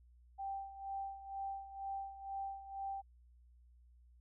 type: tone with tremolo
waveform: sine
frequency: 784 Hz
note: G5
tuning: in tune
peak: -38 dBFS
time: 0.38-3.02 s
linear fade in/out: 20 ms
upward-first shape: sine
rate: 2.1 Hz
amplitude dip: 75%
effects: added 60 Hz sine -61 dBFS peak until 4.2 s